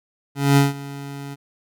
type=tone with ADSR envelope; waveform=25% pulse; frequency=140.3 Hz; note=C#3; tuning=21 cents sharp; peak=-7 dBFS; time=0.35-1.36 s; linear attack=220 ms; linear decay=160 ms; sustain=-20 dB; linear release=29 ms; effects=none